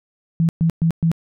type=tone bursts; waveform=sine; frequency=164.81 Hz; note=E3; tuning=in tune; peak=-13 dBFS; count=4; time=0.4-1.116 s; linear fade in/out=0 ms; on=89 ms; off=120 ms; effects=none